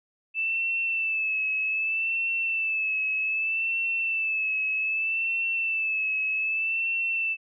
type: tone with vibrato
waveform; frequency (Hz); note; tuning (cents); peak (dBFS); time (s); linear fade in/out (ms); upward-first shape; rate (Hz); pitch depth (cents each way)
sine; 2637; E7; 0; -24; 0.34-7.37; 50; sine; 0.64; 43
effects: none